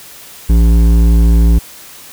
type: tone with hard clipping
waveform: triangle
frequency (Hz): 56.6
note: A1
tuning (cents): +50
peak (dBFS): -7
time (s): 0.49-1.59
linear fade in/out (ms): 10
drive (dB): 15
effects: white hiss -35 dBFS RMS until 2.12 s